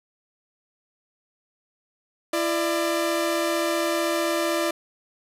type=tone pair together; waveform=sawtooth; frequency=336 / 596.4 Hz; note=E4 / D5; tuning=+33 / +27 cents; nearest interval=minor seventh; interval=994 cents; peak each=-21 dBFS; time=2.33-4.71 s; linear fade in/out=5 ms; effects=resampled to 32000 Hz + 8-bit